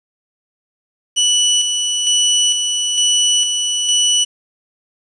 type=tone with tremolo; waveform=25% pulse; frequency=2960 Hz; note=F#7; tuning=in tune; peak=-8 dBFS; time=1.16-4.25 s; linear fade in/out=20 ms; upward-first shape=square; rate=1.1 Hz; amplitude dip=40%; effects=resampled to 22050 Hz + 7-bit